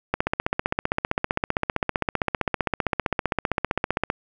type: click train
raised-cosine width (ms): 0.5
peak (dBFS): -6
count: 62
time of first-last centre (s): 0.14-4.101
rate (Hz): 15.4
effects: none

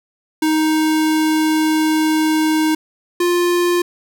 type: tone pair in turn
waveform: square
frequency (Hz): 312.6 / 350.9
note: D#4 / F4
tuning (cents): +8 / +8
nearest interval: major second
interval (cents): 200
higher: second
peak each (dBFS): -14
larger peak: neither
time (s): 0.42-2.75 / 3.2-3.82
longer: first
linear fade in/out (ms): 5
effects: none

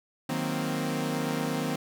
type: chord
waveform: sawtooth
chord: C half-diminished seventh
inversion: first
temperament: equal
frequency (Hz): 155.56 / 185 / 233.1 / 261.6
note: Eb3 / Gb3 / Bb3 / C4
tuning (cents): 0 / 0 / 0 / 0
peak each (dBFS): -29 / -33 / -30 / -28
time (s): 0.29-1.76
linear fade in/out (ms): 5
effects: none

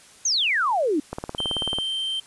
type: exponential sweep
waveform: sine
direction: down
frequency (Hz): 6720 to 277.2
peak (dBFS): -19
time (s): 0.25-1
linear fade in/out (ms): 5
type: click train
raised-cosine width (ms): 1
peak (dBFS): -15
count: 13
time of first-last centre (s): 1.13-1.786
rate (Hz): 18.3
type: tone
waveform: triangle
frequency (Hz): 3128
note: G7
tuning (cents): -4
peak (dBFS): -23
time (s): 1.38-2.2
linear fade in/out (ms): 5
effects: white hiss -50 dBFS RMS until 2.26 s + resampled to 24000 Hz

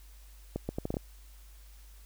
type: accelerating click train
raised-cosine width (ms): 2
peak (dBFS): -19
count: 7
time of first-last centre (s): 0.56-0.969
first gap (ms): 130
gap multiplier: 0.73
effects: added 50 Hz sine -50 dBFS peak until 2.05 s + white hiss -61 dBFS RMS until 2.05 s

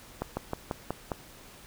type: slowing click train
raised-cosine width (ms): 1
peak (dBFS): -16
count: 6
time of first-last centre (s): 0.22-1.118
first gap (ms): 150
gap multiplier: 1.09
effects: pink hiss -51 dBFS RMS until 1.66 s

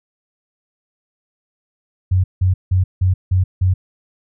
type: tone bursts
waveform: sine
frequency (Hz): 92.5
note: F#2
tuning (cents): 0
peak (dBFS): -11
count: 6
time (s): 2.11-3.74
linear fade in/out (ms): 10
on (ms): 130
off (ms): 170
effects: none

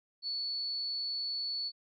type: tone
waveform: sine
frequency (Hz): 4435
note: C#8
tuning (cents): 0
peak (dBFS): -33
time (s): 0.22-1.72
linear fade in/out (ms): 50
effects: none

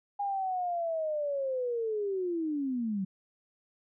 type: linear sweep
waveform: sine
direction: down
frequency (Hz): 816 to 184.2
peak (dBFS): -29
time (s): 0.19-3.05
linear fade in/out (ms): 10
effects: none

